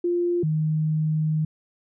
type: tone pair in turn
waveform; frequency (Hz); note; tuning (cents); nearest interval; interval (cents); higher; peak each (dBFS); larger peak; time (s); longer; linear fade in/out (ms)
sine; 349.2 / 155.55; F4 / D#3; 0 / 0; octave + major second; 1400; first; -20; neither; 0.04-0.43 / 0.43-1.45; second; 5
effects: none